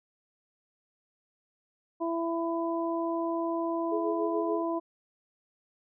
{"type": "harmonic tone", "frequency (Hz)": 333.6, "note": "E4", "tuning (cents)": 21, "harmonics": [1, 2, 3], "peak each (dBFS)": [-30, -33, -35], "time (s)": [2, 4.8], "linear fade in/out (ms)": 20}
{"type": "tone with tremolo", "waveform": "sine", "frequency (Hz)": 423.8, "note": "G#4", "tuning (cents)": 35, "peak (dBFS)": -28, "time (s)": [3.91, 4.63], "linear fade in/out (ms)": 20, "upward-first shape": "sine", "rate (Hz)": 6.9, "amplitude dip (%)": 70}
{"effects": []}